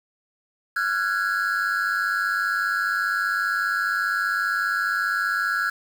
triangle tone cluster, 1369 / 1469 / 1654 Hz, F6 / F#6 / G#6, -35 / -13 / -8 cents, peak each -24 dBFS, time 0.76-5.7 s, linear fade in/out 5 ms, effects 7-bit

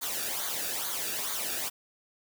white noise with flanger, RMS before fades -33 dBFS, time 0.01-1.7 s, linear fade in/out 20 ms, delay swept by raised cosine 0.37 to 0.98 ms, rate 2.3 Hz, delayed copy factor -0.65, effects none

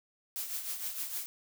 blue noise with tremolo, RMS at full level -35 dBFS, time 0.36-1.26 s, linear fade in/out 0 ms, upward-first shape triangle, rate 6.5 Hz, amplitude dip 65%, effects none

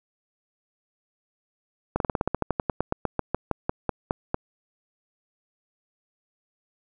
slowing click train, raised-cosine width 1 ms, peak -9 dBFS, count 22, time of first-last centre 1.96-4.344 s, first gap 42 ms, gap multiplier 1.09, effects none

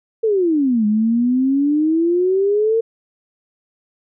sine exponential two-way sweep, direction down then up, 460 to 207.7 to 460 Hz, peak -13 dBFS, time 0.23-2.81 s, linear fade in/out 10 ms, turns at 0.86 s, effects none

